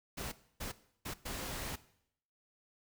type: noise bursts at uneven times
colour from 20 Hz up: pink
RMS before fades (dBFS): -41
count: 4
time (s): 0.17-0.32 / 0.6-0.72 / 1.05-1.14 / 1.25-1.76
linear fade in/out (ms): 10
effects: noise-tail reverb RT60 0.7 s tail -17 dB re dry